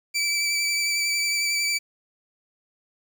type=tone with vibrato; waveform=20% pulse; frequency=2318 Hz; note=D7; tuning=23 cents flat; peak=-17 dBFS; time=0.14-1.79 s; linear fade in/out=20 ms; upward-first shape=triangle; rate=11 Hz; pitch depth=23 cents each way; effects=9-bit